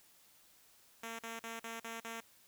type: tone bursts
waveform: 5% pulse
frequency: 228.1 Hz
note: A#3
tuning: 37 cents flat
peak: -31 dBFS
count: 6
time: 1.03-2.205 s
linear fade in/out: 5 ms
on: 160 ms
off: 43 ms
effects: white hiss -65 dBFS RMS until 2.47 s